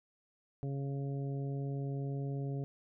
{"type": "harmonic tone", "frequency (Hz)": 138.59, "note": "C#3", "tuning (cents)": 0, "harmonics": [1, 2, 3, 4, 5], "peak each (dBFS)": [-35, -44, -45, -52, -53], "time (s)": [0.63, 2.64], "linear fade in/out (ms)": 0, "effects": []}